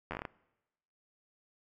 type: slowing click train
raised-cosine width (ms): 0.5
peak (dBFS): -22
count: 8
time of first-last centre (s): 0.11-0.252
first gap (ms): 11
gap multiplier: 1.2
effects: noise-tail reverb RT60 1.0 s tail -23 dB re dry